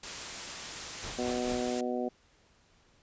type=noise; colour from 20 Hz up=white; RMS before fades=-39 dBFS; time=0.03-1.81 s; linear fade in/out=5 ms
type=noise with tremolo; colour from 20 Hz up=pink; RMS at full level=-39 dBFS; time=1.02-1.7 s; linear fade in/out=20 ms; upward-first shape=triangle; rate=4.5 Hz; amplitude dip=85%
type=harmonic tone; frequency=123.47 Hz; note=B2; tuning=in tune; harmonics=2 / 3 / 4 / 5 / 6; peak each=-34 / -36 / -37 / -38 / -39 dBFS; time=1.18-2.09 s; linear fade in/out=10 ms
effects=pink hiss -65 dBFS RMS until 3.02 s + resampled to 16000 Hz